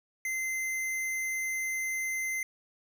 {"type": "tone", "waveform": "square", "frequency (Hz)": 2071, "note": "C7", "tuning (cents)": -18, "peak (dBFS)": -31, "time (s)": [0.25, 2.43], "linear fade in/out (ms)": 2, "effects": []}